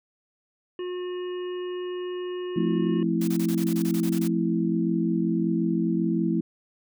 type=harmonic tone; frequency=360.7 Hz; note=F#4; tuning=44 cents flat; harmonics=1 / 3 / 5 / 7 / 8; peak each=-29 / -44 / -48 / -55 / -46 dBFS; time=0.79-3.03 s; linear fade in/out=2 ms
type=chord; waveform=sine; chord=F major seventh; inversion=none; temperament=equal; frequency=174.61 / 220 / 261.6 / 329.6 Hz; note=F3 / A3 / C4 / E4; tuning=0 / 0 / 0 / 0 cents; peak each=-26 / -27 / -32 / -26 dBFS; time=2.56-6.41 s; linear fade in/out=5 ms
type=noise bursts; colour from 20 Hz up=white; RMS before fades=-38 dBFS; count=12; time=3.21-4.278 s; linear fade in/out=5 ms; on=67 ms; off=24 ms
effects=none